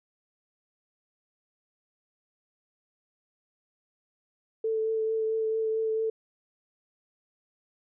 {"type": "tone with vibrato", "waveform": "sine", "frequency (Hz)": 442.1, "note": "A4", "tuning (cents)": 8, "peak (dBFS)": -25, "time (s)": [4.64, 6.1], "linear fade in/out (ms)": 5, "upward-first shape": "triangle", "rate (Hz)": 4.5, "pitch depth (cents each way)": 16, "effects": []}